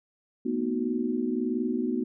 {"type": "chord", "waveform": "sine", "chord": "B dominant seventh", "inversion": "third", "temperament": "equal with one note detuned", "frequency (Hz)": [225.4, 246.9, 311.1, 370], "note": ["A3", "B3", "D#4", "F#4"], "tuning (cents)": [42, 0, 0, 0], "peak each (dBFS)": [-33, -28, -33, -32], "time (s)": [0.45, 2.04], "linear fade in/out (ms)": 10, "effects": []}